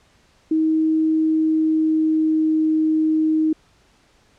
sine tone with pitch glide, 316.4 to 313.9 Hz, D#4 to D#4, +29 to +15 cents, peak -15 dBFS, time 0.51-3.53 s, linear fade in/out 5 ms, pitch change -14 cents, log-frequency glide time 1.09-2.68 s, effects pink hiss -57 dBFS RMS until 4.38 s + low-pass 7000 Hz 12 dB/octave

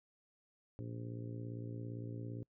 harmonic tone, 57.6 Hz, A#1, 20 cents flat, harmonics 2 / 3 / 4 / 5 / 6 / 7 / 8 / 9, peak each -43 / -54 / -54 / -49 / -57 / -54 / -64 / -58 dBFS, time 0.79-2.43 s, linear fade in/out 0 ms, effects noise-tail reverb RT60 0.1 s tail -26 dB re dry

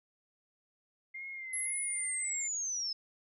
sine tone with vibrato, 2102 Hz, C7, 7 cents sharp, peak -40 dBFS, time 1.14-2.48 s, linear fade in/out 10 ms, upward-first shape sine, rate 1.8 Hz, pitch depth 47 cents each way
sine linear sweep, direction down, 11090 to 5150 Hz, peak -33 dBFS, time 1.53-2.93 s, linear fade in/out 5 ms
effects none

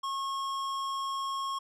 sine tone with hard clipping, 1088 Hz, C#6, 33 cents flat, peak -33 dBFS, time 0.03-1.59 s, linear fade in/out 10 ms, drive 13 dB, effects none

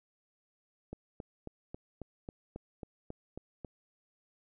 click train, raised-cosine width 2 ms, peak -28 dBFS, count 11, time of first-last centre 0.93-3.647 s, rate 3.68 Hz, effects none

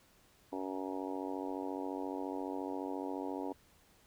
harmonic tone, 94.4 Hz, F#2, 35 cents sharp, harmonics 3 / 4 / 5 / 6 / 7 / 8 / 9 / 10, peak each -40 / -44 / -45 / -49 / -48 / -50 / -47 / -48 dBFS, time 0.52-3.53 s, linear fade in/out 10 ms, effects pink hiss -66 dBFS RMS until 4.06 s

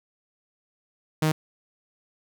sawtooth tone, 155.9 Hz, D#3, 4 cents sharp, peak -16 dBFS, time 1.22-1.32 s, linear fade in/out 5 ms, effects none

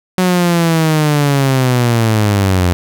sawtooth linear sweep, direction down, 185 to 86.5 Hz, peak -6 dBFS, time 0.18-2.73 s, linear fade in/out 0 ms, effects none

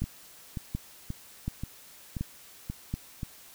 two click trains, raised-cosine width 5 ms, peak -18 / -21 dBFS, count 5 / 7, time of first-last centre 0.02-2.94 / 0.04-3.231 s, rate 1.37 / 1.88 Hz, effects white hiss -52 dBFS RMS until 3.54 s

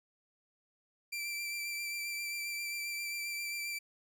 sawtooth tone with vibrato, 2347 Hz, D7, 2 cents flat, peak -33 dBFS, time 1.12-3.79 s, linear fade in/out 10 ms, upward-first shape sine, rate 7.5 Hz, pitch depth 19 cents each way, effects none

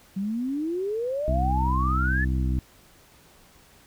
sine exponential sweep, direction up, 186.9 to 1774 Hz, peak -25 dBFS, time 0.16-2.25 s, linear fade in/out 10 ms
harmonic tone, 64.4 Hz, C2, 27 cents flat, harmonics 1 / 2 / 3 / 4 / 5, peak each -23 / -29 / -33 / -35 / -37 dBFS, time 1.28-2.59 s, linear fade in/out 0 ms
effects pink hiss -55 dBFS RMS until 3.86 s

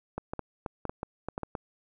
clicks, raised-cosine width 1 ms, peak -19 dBFS, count 11, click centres 0.18 / 0.335 / 0.393 / 0.662 / 0.853 / 0.895 / 1.031 / 1.286 / 1.379 / 1.433 / 1.552 s, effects none

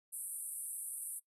pink band-pass noise, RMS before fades -43 dBFS, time 0.12-1.2 s, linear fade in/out 20 ms, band 8600 to 12000 Hz, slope 96 dB/octave, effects noise-tail reverb RT60 0.1 s tail -20 dB re dry

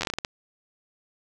slowing click train, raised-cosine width 0.2 ms, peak -10 dBFS, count 9, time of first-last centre 0.01-0.249 s, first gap 10 ms, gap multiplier 1.3, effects none

